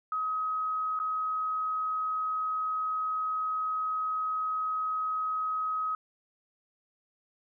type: tone with dropouts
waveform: sine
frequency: 1268 Hz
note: D#6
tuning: 32 cents sharp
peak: -28 dBFS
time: 0.12-5.95 s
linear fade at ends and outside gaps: 2 ms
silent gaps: 0.991-0.999 s
effects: none